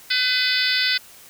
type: harmonic tone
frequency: 504 Hz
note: B4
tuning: 35 cents sharp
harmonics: 3 / 4 / 5 / 6 / 7 / 8 / 9 / 10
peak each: -25 / -25 / -28 / -31 / -25 / -27 / -25 / -27 dBFS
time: 0.1-0.98 s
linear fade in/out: 10 ms
effects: white hiss -46 dBFS RMS until 1.29 s